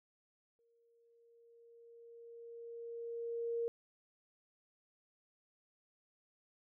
sine tone with exponential growth, 466.2 Hz, A#4, in tune, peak -33 dBFS, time 0.59-3.68 s, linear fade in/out 0 ms, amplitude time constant 670 ms, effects none

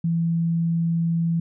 sine tone, 166.9 Hz, E3, 22 cents sharp, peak -19 dBFS, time 0.04-1.4 s, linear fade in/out 5 ms, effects none

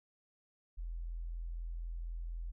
sine tone, 42.06 Hz, E1, 36 cents sharp, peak -38 dBFS, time 0.77-2.52 s, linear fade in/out 20 ms, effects none

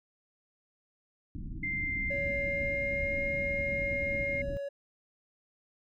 pink low-pass noise, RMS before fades -39 dBFS, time 1.35-4.57 s, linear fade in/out 0 ms, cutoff 320 Hz, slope 96 dB/octave
sine tone with pitch glide, 2093 to 2130 Hz, C7 to C7, 0 to +30 cents, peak -31 dBFS, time 1.63-4.42 s, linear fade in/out 5 ms, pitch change +30 cents, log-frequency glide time 1.99-3.21 s
triangle tone, 561 Hz, C#5, 21 cents sharp, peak -32 dBFS, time 2.1-4.69 s, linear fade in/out 10 ms
effects none

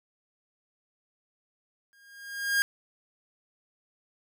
45% pulse tone with exponential growth, 1620 Hz, G#6, 43 cents flat, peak -20 dBFS, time 1.93-2.62 s, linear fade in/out 0 ms, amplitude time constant 150 ms, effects none

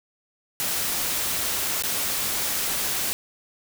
white noise with dropouts, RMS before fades -26 dBFS, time 0.6-3.13 s, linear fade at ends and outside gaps 0 ms, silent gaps 1.823-1.836 s, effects none

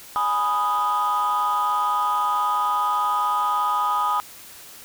sine chord, G# minor, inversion none, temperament equal, 830.6 / 987.8 / 1244.5 Hz, G#5 / B5 / D#6, 0 / 0 / 0 cents, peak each -24 / -23 / -20 dBFS, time 0.16-4.2 s, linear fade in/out 0 ms, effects tanh soft clip ceiling -15 dBFS + white hiss -43 dBFS RMS until 4.84 s

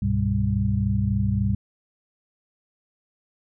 sine tone cluster, 68.3 / 101.3 / 124.9 / 197.6 Hz, C#2 / G#2 / B2 / G3, -25 / -43 / +20 / +14 cents, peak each -28 / -23 / -27 / -25 dBFS, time 0.02-1.55 s, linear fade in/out 5 ms, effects none

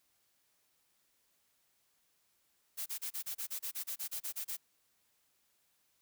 blue noise bursts, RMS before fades -39 dBFS, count 15, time 2.77-4.57 s, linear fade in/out 20 ms, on 92 ms, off 30 ms, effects white hiss -75 dBFS RMS until 6.01 s

